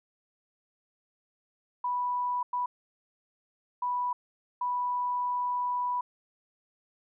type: tone bursts at uneven times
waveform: sine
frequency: 985 Hz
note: B5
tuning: 5 cents flat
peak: -27 dBFS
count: 4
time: 1.84-2.43 / 2.53-2.66 / 3.82-4.13 / 4.61-6.01 s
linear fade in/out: 5 ms
effects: none